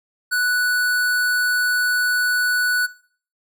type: tone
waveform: square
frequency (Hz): 1480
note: F#6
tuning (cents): 0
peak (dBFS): -18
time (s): 0.31-2.87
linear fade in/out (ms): 20
effects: noise-tail reverb RT60 0.5 s tail -19 dB re dry